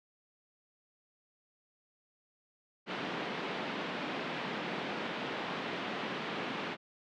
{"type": "band-pass noise", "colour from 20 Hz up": "pink", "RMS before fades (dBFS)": -38, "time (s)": [2.86, 6.77], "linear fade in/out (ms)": 50, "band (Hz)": [180, 3500], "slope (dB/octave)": 24, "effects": []}